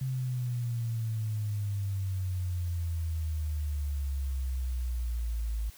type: exponential sweep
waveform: sine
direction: down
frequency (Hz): 132.4 to 53.6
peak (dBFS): -29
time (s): 0.01-5.7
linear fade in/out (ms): 5
effects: white hiss -54 dBFS RMS until 5.77 s